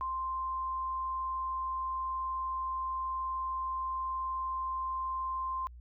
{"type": "tone", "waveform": "sine", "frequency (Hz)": 1046.5, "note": "C6", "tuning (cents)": 0, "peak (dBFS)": -32, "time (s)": [0.01, 5.67], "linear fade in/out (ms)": 0, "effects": ["added 60 Hz sine -47 dBFS peak until 5.8 s"]}